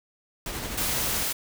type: noise with tremolo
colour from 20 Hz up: pink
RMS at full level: -32 dBFS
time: 0.46-1.23 s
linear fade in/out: 2 ms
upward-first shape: sine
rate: 12 Hz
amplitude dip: 30%
type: noise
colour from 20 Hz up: white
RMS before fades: -28 dBFS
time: 0.77-1.33 s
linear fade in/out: 10 ms
effects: none